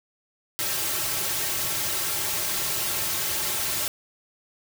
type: noise with comb filter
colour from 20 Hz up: white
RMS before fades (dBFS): -27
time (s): 0.59-3.88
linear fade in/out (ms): 0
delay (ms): 4.1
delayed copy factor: -0.9
effects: none